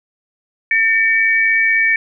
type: tone pair together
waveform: sine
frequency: 1802.5 / 2274 Hz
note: A6 / C#7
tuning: +41 / +44 cents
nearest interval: major third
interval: 403 cents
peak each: -14 dBFS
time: 0.71-1.96 s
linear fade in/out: 2 ms
effects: none